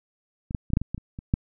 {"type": "clicks", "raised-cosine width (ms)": 5, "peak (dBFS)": [-21, -13, -25, -8, -8, -17, -16, -25, -23, -8], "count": 10, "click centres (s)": [0.509, 0.548, 0.703, 0.735, 0.771, 0.816, 0.946, 0.979, 1.189, 1.339], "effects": []}